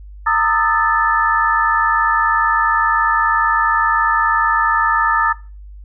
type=tone cluster; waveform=sine; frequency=915 / 1227 / 1307 / 1752 Hz; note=A#5 / D#6 / E6 / A6; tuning=-32 / -25 / -15 / -8 cents; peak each=-18 dBFS; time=0.26-5.33 s; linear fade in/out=10 ms; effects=noise-tail reverb RT60 0.3 s tail -17 dB re dry + added 50 Hz sine -33 dBFS peak until 5.84 s